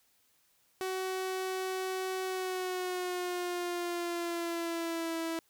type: tone with pitch glide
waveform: sawtooth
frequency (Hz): 375.4 to 328.7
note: F#4 to E4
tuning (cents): +25 to -5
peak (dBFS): -29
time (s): 0.81-5.39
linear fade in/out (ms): 0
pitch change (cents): -230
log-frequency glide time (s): 2.24-5.17
effects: white hiss -70 dBFS RMS until 5.49 s